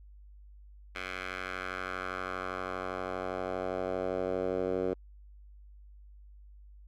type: tone with band-pass filter sweep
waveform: 10% pulse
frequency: 92.5 Hz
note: F#2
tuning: in tune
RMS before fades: -35 dBFS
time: 0.95-4.94 s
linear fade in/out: 5 ms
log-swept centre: 2100 to 440 Hz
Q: 1.8
effects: added 50 Hz sine -50 dBFS peak until 6.87 s